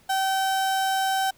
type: tone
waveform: 35% pulse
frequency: 770 Hz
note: G5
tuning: 31 cents flat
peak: -20 dBFS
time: 0.09-1.31 s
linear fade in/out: 10 ms
effects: pink hiss -58 dBFS RMS until 1.37 s